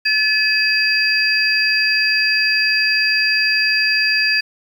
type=tone cluster; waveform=sine; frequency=1723 / 2552 / 4753 Hz; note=A6 / D#7 / D8; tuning=-37 / +43 / +20 cents; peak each=-18 dBFS; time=0.05-4.41 s; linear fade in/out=10 ms; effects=7-bit